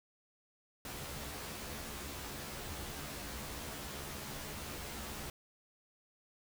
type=noise with comb filter; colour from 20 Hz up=pink; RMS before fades=-44 dBFS; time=0.85-5.3 s; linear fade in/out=2 ms; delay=14 ms; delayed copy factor=+1; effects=none